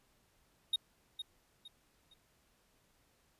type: tone with echo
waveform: triangle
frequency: 3729 Hz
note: A#7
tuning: in tune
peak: -27 dBFS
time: 0.73-0.76 s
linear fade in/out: 5 ms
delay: 460 ms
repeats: 3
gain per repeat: -10 dB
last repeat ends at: 2.14 s
effects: pink hiss -72 dBFS RMS until 3.39 s + resampled to 32000 Hz